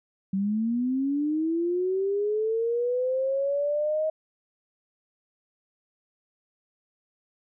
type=linear sweep; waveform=sine; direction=up; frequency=189.2 to 632 Hz; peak=-23 dBFS; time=0.33-4.1 s; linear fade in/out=5 ms; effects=none